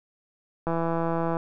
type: click train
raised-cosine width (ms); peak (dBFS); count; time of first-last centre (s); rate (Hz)
1; -14; 117; 0.67-1.369; 166
effects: none